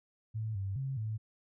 sine tone with pitch steps, 109.8 / 97.5 / 134.6 / 109 Hz, A2 / G2 / C3 / A2, -3 / -9 / +49 / -16 cents, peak -33 dBFS, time 0.34-1.18 s, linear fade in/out 20 ms, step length 210 ms, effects none

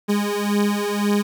30% pulse beating tone pair, 204.4 / 206.3 Hz, G#3 / G#3, -27 / -11 cents, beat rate 1.9 Hz, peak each -19 dBFS, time 0.08-1.23 s, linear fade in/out 20 ms, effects 9-bit

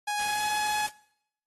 sawtooth tone with pitch glide, 830.6 to 844.6 Hz, G#5 to G#5, 0 to +29 cents, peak -24 dBFS, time 0.07-0.87 s, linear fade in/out 10 ms, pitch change +29 cents, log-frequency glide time 0.21-0.44 s
white noise, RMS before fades -38 dBFS, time 0.18-0.9 s, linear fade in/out 20 ms
effects noise-tail reverb RT60 0.7 s tail -20 dB re dry + AAC 32 kbps

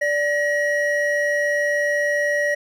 triangle tone pair together, 584.4 / 1903 Hz, D5 / A#6, -9 / +35 cents, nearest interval octave + minor sixth, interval 2044 cents, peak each -19 dBFS, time 0.01-2.55 s, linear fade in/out 10 ms, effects none

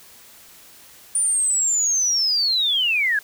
sine linear sweep, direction down, 9397 to 1600 Hz, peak -17 dBFS, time 1.15-3.19 s, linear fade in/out 2 ms, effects white hiss -47 dBFS RMS until 3.23 s

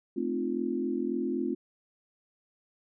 sine chord, F dominant seventh, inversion first, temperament equal with one note detuned, 220 / 261.6 / 305.3 / 349.2 Hz, A3 / C4 / Eb4 / F4, 0 / 0 / -33 / 0 cents, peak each -35 / -32 / -37 / -32 dBFS, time 0.16-1.55 s, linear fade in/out 10 ms, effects none

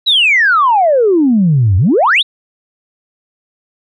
sine exponential two-way sweep, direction down then up, 4017 to 87.31 to 4017 Hz, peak -6 dBFS, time 0.06-2.23 s, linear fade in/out 20 ms, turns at 1.77 s, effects tanh soft clip ceiling -2 dBFS

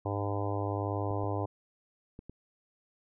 harmonic tone, 101.3 Hz, G#2, 43 cents flat, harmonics 1 / 3 / 4 / 5 / 6 / 7 / 8 / 9 / 10, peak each -33 / -38 / -39 / -40 / -41 / -41 / -42 / -43 / -43 dBFS, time 0.05-1.46 s, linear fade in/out 10 ms
clicks, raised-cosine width 3 ms, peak -31 dBFS, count 4, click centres 1.109 / 1.24 / 2.191 / 2.296 s
effects none

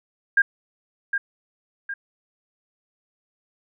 sine tone with echo, 1611 Hz, G6, 47 cents sharp, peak -13 dBFS, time 0.37-0.42 s, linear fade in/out 5 ms, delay 760 ms, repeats 2, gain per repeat -7 dB, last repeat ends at 1.94 s, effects none

